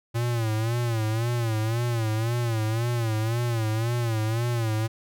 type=tone with vibrato; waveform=square; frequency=114.4 Hz; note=A#2; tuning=32 cents flat; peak=-24 dBFS; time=0.14-4.88 s; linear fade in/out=20 ms; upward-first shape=sine; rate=1.9 Hz; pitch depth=95 cents each way; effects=none